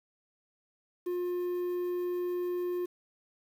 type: tone with quantisation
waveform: triangle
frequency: 355.7 Hz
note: F4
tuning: 32 cents sharp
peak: -28 dBFS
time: 1.06-2.86 s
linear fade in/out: 10 ms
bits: 9
effects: none